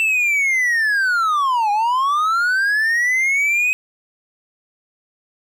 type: linear two-way sweep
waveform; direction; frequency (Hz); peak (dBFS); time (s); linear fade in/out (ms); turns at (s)
triangle; down then up; 2679 to 808 to 2535; -13; 0-3.73; 0; 1.71
effects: none